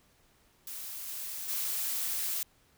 blue noise with level steps, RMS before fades -41 / -39 / -33 dBFS, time 0.67-2.43 s, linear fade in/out 2 ms, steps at 1.06 / 1.48 s, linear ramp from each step 20 ms, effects pink hiss -66 dBFS RMS until 2.77 s

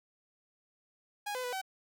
sawtooth tone with pitch steps, 824 / 506 / 493.5 / 763 Hz, G#5 / B4 / B4 / G5, -14 / +42 / -1 / -47 cents, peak -31 dBFS, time 1.26-1.616 s, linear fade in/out 10 ms, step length 89 ms, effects none

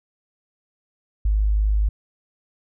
sine tone, 51.91 Hz, G#1, in tune, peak -16 dBFS, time 1.25-1.89 s, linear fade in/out 5 ms, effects none

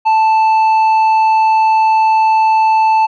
sine tone with tanh clipping, 880 Hz, A5, in tune, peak -9 dBFS, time 0.05-3.07 s, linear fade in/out 20 ms, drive 6 dB, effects none

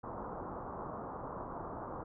white low-pass noise, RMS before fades -43 dBFS, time 0.03-2.04 s, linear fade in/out 10 ms, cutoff 1200 Hz, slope 48 dB/octave, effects none

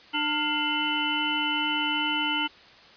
harmonic tone with a mistuned harmonic, 299.6 Hz, D4, 35 cents sharp, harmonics 1 / 3 / 5 / 7 / 9 / 10, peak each -32 / -31 / -32 / -34 / -33 / -28 dBFS, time 0.13-2.48 s, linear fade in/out 20 ms, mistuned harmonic 5, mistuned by -110 cents, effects white hiss -51 dBFS RMS until 2.96 s + resampled to 11025 Hz

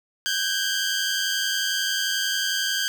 15% pulse tone pair together, 1533.8 / 1625 Hz, G6 / G#6, -38 / -38 cents, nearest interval minor second, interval 100 cents, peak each -19 dBFS, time 0.26-2.88 s, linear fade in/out 0 ms, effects none

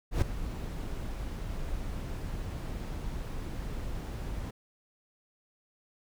brown noise with ADSR envelope, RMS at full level -24 dBFS, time 0.11-4.51 s, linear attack 110 ms, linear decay 4 ms, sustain -12 dB, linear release 9 ms, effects none

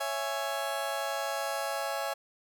30% pulse chord, C# minor, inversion none, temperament just, 554.4 / 665.2 / 831.5 Hz, C#5 / E5 / G#5, 0 / +16 / +2 cents, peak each -33 dBFS, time 0-2.14 s, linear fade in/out 10 ms, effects none

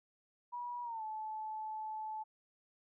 sine tone with pitch glide, 968 to 867.4 Hz, B5 to A5, -35 to -25 cents, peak -39 dBFS, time 0.52-2.24 s, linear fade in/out 20 ms, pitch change -190 cents, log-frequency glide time 0.83-1.03 s, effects none

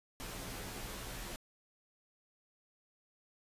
pink noise with comb filter, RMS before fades -44 dBFS, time 0.2-1.36 s, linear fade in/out 0 ms, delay 13 ms, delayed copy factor -0.65, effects resampled to 32000 Hz

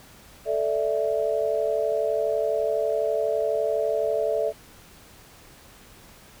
sine chord, A suspended fourth, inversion none, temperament equal, 440 / 587.3 / 659.3 Hz, A4 / D5 / E5, 0 / 0 / 0 cents, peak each -26 dBFS, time 0.45-4.53 s, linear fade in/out 50 ms, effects pink hiss -50 dBFS RMS until 6.4 s

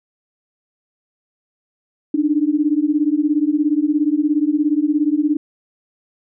sine beating tone pair, 290.6 / 307.6 Hz, D4 / D#4, -18 / -20 cents, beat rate 17 Hz, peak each -17 dBFS, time 2.14-5.37 s, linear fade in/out 5 ms, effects none

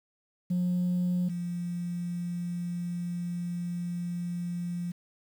sine tone pair in turn, 178.9 / 174.61 Hz, F3 / F3, +42 / 0 cents, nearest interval unison, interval 42 cents, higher first, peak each -23 / -30 dBFS, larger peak first, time 0.5-1.29 / 1.29-4.92 s, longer second, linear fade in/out 10 ms, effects tanh soft clip ceiling -23 dBFS + 9-bit

